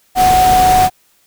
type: tone in noise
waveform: sine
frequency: 740 Hz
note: F#5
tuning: in tune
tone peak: -7 dBFS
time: 0.15-0.9 s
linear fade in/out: 50 ms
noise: pink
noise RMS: -18 dBFS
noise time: 0.15-0.9 s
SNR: +8 dB
effects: white hiss -55 dBFS RMS until 1.26 s